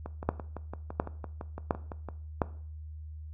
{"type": "two click trains", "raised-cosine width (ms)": 1, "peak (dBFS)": [-24, -11], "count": [13, 4], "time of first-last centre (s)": [[0.06, 2.087], [0.29, 2.418]], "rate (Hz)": [5.92, 1.41], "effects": ["noise-tail reverb RT60 0.5 s tail -17 dB re dry", "added 77 Hz sine -40 dBFS peak until 3.33 s"]}